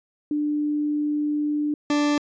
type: tone pair in turn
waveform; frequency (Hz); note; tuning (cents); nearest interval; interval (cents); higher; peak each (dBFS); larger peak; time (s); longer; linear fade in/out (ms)
sine / 40% pulse; 296.9 / 293.3; D4 / D4; +19 / -2; unison; 21; first; -21 / -18; second; 0.31-1.74 / 1.9-2.18; first; 2
effects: resampled to 16000 Hz